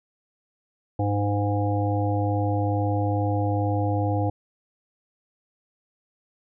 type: harmonic tone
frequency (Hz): 102.3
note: G#2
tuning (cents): -26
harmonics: 1 / 3 / 5 / 7 / 8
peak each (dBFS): -23 / -28 / -30 / -31 / -32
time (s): 0.99-4.3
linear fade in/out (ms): 5
effects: none